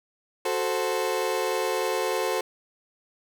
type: chord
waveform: 30% pulse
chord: F# diminished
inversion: none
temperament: equal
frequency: 370 / 440 / 523.3 Hz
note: F#4 / A4 / C5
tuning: 0 / 0 / 0 cents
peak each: -27 / -26 / -26 dBFS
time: 0.45-2.41 s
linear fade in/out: 5 ms
effects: none